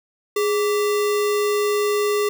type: tone with sample-and-hold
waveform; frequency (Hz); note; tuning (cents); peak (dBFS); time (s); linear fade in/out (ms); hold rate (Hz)
sine; 415.3; G#4; 0; -17; 0.36-2.29; 5; 1575
effects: none